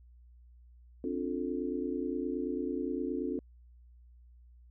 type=chord; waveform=sine; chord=D minor seventh; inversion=third; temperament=just; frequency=264.3 / 293.7 / 352.4 / 440.5 Hz; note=C4 / D4 / F4 / A4; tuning=+18 / 0 / +16 / +2 cents; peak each=-36 / -37 / -37 / -39 dBFS; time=1.04-3.39 s; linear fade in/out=2 ms; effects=added 60 Hz sine -54 dBFS peak until 4.7 s